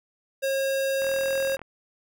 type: tone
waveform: square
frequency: 541 Hz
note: C#5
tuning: 42 cents flat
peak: -24 dBFS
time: 0.42-1.57 s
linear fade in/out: 20 ms
type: click train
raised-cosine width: 0.5 ms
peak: -24 dBFS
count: 26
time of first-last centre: 1.02-1.617 s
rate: 41.9 Hz
effects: none